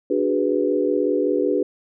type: chord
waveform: sine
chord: G# half-diminished seventh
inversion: second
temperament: equal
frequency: 293.7 / 370 / 415.3 / 493.9 Hz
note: D4 / F#4 / G#4 / B4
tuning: 0 / 0 / 0 / 0 cents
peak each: -23 dBFS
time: 0.1-1.63 s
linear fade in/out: 5 ms
effects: none